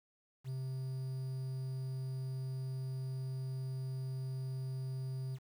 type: tone with quantisation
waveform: triangle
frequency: 131.1 Hz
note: C3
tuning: 4 cents sharp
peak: -35 dBFS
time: 0.44-5.39 s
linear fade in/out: 50 ms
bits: 10
effects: none